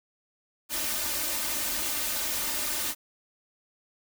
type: noise with comb filter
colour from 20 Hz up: white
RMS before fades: -30 dBFS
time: 0.69-2.95 s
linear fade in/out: 50 ms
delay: 3.3 ms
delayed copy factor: +0.9
effects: none